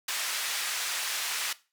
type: band-pass noise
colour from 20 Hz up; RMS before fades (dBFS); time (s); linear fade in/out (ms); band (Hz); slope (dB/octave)
pink; -32; 0.08-1.53; 5; 1600 to 12000; 12
effects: noise-tail reverb RT60 0.3 s tail -18 dB re dry